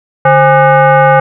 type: tone with frequency modulation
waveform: sine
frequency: 146.83 Hz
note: D3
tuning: in tune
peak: -3 dBFS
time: 0.25-1.2 s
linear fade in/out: 5 ms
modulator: 675 Hz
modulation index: 1.8
effects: none